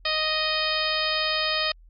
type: harmonic tone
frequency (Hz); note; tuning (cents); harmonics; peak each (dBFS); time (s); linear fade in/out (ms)
622.3; D#5; 0; 1 / 2 / 3 / 4 / 5 / 6 / 7 / 8; -31 / -31 / -31 / -31 / -31 / -31 / -31 / -31; 0.05-1.72; 5
effects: added 41 Hz sine -48 dBFS peak until 1.89 s + Opus 48 kbps